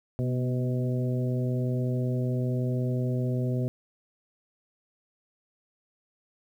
harmonic tone with a mistuned harmonic, 126.3 Hz, B2, 39 cents sharp, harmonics 1 / 2 / 3 / 4 / 5, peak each -26 / -32 / -36 / -38 / -40 dBFS, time 0.19-3.68 s, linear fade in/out 0 ms, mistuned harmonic 2, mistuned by -37 cents, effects 10-bit

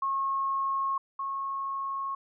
sine tone pair in turn, 1087 / 1091.8 Hz, C#6 / C#6, -34 / -27 cents, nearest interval unison, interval 7 cents, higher second, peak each -26 / -30 dBFS, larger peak first, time 0.02-0.98 / 1.19-2.15 s, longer neither, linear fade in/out 5 ms, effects none

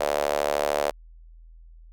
sawtooth tone with high-pass filter, 73.2 Hz, D2, 5 cents flat, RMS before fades -25 dBFS, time 0-0.91 s, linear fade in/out 10 ms, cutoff 580 Hz, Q 3.8, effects added 41 Hz sine -45 dBFS peak until 1.92 s

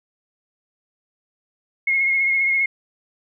sine tone with vibrato, 2159 Hz, C#7, 46 cents flat, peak -16 dBFS, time 1.87-2.66 s, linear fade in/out 5 ms, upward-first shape triangle, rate 15 Hz, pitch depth 32 cents each way, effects none

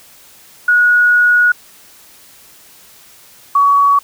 sine tone pair in turn, 1455 / 1128.2 Hz, F#6 / C#6, -29 / +30 cents, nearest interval major third, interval 441 cents, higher first, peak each -7 dBFS, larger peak neither, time 0.68-1.52 / 3.55-3.99 s, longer first, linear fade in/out 5 ms, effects white hiss -43 dBFS RMS until 4.03 s

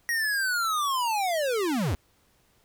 square linear sweep, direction down, 1894 to 65.6 Hz, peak -25 dBFS, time 0.09-1.95 s, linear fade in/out 0 ms, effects pink hiss -65 dBFS RMS until 2.64 s

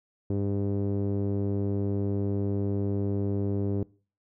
sawtooth tone with low-pass filter, 100 Hz, G2, 35 cents sharp, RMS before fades -28 dBFS, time 0.3-3.83 s, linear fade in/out 0 ms, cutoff 390 Hz, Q 2.2, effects noise-tail reverb RT60 0.4 s tail -23 dB re dry

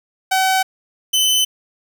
sawtooth tone pair in turn, 759 / 3036 Hz, F#5 / F#7, +44 / +44 cents, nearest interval 2 octaves, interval 2400 cents, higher second, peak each -10 dBFS, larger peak neither, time 0.31-0.63 / 1.13-1.45 s, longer neither, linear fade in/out 10 ms, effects 7-bit

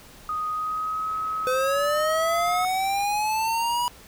sine tone with pitch glide, 1244.5 to 1277.3 Hz, D#6 to D#6, 0 to +45 cents, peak -25 dBFS, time 0.29-2.65 s, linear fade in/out 2 ms, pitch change +45 cents, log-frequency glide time 0.49-1.08 s
click train, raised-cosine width 0.5 ms, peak -33 dBFS, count 162, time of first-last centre 1.1-3.047 s, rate 82.7 Hz
square linear sweep, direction up, 504 to 977 Hz, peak -23 dBFS, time 1.47-3.88 s, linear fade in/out 0 ms
effects pink hiss -48 dBFS RMS until 4.07 s

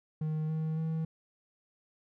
triangle tone with pitch steps, 155.56 / 158.01 / 160.49 Hz, D#3 / D#3 / E3, 0 / +27 / -46 cents, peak -28 dBFS, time 0.21-1.05 s, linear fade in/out 5 ms, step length 280 ms, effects none

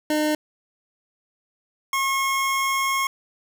25% pulse tone pair in turn, 304.2 / 1084 Hz, D#4 / C#6, -39 / -39 cents, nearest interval octave + minor seventh, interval 2200 cents, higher second, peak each -16 / -17 dBFS, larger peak first, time 0.1-0.35 / 1.93-3.07 s, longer second, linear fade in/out 2 ms, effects none

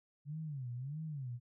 sine tone with vibrato, 138.59 Hz, C#3, in tune, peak -39 dBFS, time 0.25-1.4 s, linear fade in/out 50 ms, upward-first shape sine, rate 1.6 Hz, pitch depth 240 cents each way, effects none

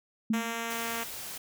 sine tone with exponential decay, 221.5 Hz, A3, 12 cents sharp, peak -22 dBFS, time 0.3-0.66 s, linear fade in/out 5 ms, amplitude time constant 77 ms
5% pulse tone, 230.4 Hz, A#3, 20 cents flat, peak -21 dBFS, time 0.33-1.04 s, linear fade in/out 10 ms
white noise, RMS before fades -40 dBFS, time 0.7-1.38 s, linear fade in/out 5 ms
effects none

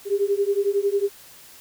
sine beating tone pair, 395.8 / 406.8 Hz, G4 / G#4, +17 / -36 cents, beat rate 11 Hz, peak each -22 dBFS, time 0.05-1.1 s, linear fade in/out 50 ms, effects white hiss -47 dBFS RMS until 1.6 s

